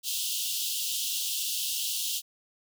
pink high-pass noise, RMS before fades -31 dBFS, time 0.03-2.22 s, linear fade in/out 50 ms, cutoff 2800 Hz, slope 96 dB/octave, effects none

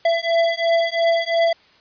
square beating tone pair, 668 / 670.9 Hz, E5 / E5, +23 / +30 cents, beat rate 2.9 Hz, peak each -20 dBFS, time 0.05-1.53 s, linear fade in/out 5 ms, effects white hiss -53 dBFS RMS until 1.8 s + resampled to 11025 Hz

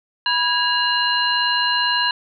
sine tone cluster, 980 / 1645 / 2838 / 4099 Hz, B5 / G#6 / F7 / C8, -14 / -17 / +27 / -36 cents, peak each -22 dBFS, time 0.26-2.11 s, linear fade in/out 2 ms, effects none

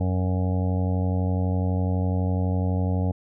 harmonic tone, 92 Hz, F#2, 9 cents flat, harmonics 1 / 2 / 3 / 5 / 6 / 7 / 8 / 9, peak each -22 / -28 / -32 / -36 / -38 / -39 / -40 / -41 dBFS, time 0-3.12 s, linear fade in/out 10 ms, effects none

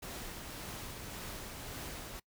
pink noise with tremolo, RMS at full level -43 dBFS, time 0.02-2.2 s, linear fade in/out 10 ms, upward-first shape triangle, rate 1.8 Hz, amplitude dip 30%, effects noise-tail reverb RT60 0.1 s tail -24 dB re dry

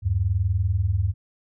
sine tone pair together, 78.4 / 98.78 Hz, D#2 / G2, +14 / +14 cents, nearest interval major third, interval 400 cents, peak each -24 / -21 dBFS, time 0.02-1.14 s, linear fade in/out 50 ms, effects none

